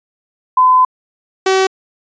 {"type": "tone pair in turn", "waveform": ["sine", "sawtooth"], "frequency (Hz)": [1017, 380.9], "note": ["C6", "G4"], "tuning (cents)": [-50, -50], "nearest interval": "octave + perfect fourth", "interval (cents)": 1700, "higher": "first", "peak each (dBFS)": -6, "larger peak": "neither", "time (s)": [[0.57, 0.85], [1.46, 1.67]], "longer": "first", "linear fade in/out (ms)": 5, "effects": ["resampled to 16000 Hz"]}